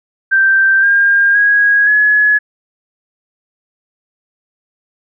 sine tone with pitch steps, 1567 / 1608.3 / 1650.6 / 1694.1 Hz, G6 / G6 / G#6 / G#6, -1 / +44 / -11 / +34 cents, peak -7 dBFS, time 0.31-2.39 s, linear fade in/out 20 ms, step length 520 ms, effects none

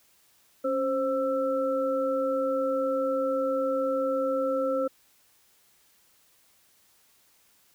sine tone cluster, 274.8 / 527 / 1328 Hz, C#4 / C5 / E6, -15 / +12 / +12 cents, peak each -32 / -25 / -34 dBFS, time 0.64-4.88 s, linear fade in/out 10 ms, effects white hiss -63 dBFS RMS until 7.74 s

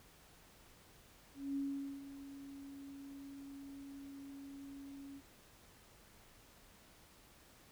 sine tone with ADSR envelope, 277.4 Hz, C#4, 1 cent sharp, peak -35 dBFS, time 1.34-5.22 s, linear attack 220 ms, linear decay 450 ms, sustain -13 dB, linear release 57 ms, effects pink hiss -63 dBFS RMS until 7.71 s

